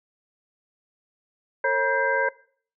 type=tone cluster; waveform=sine; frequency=452.7 / 543 / 959 / 1579 / 2058 Hz; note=A4 / C#5 / A#5 / G6 / C7; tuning=+49 / -36 / +49 / +12 / -29 cents; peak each=-29 / -24 / -26 / -24 / -32 dBFS; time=1.64-2.29 s; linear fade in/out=5 ms; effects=noise-tail reverb RT60 0.5 s tail -21 dB re dry